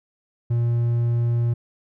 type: tone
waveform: triangle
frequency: 118.3 Hz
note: A#2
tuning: 26 cents sharp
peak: -16 dBFS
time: 0.5-1.54 s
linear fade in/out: 10 ms
effects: none